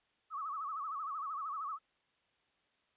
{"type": "tone with vibrato", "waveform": "sine", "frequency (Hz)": 1200, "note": "D6", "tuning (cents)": 37, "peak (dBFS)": -37, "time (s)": [0.3, 1.79], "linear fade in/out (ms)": 50, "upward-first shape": "sine", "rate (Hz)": 13, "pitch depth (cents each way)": 150, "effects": ["white hiss -75 dBFS RMS until 2.96 s", "resampled to 8000 Hz"]}